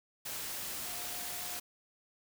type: tone in noise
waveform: sine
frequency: 714 Hz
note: F5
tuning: 38 cents sharp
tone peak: -51 dBFS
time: 0.85-1.59 s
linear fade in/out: 10 ms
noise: white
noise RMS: -40 dBFS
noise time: 0.25-1.6 s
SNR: -14 dB
effects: none